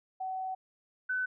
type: tone pair in turn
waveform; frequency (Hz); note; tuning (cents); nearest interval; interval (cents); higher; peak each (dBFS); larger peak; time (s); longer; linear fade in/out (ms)
sine; 754 / 1508; F#5 / F#6; +32 / +32; octave; 1200; second; -33 / -29; second; 0.2-0.55 / 1.09-1.26; first; 10
effects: none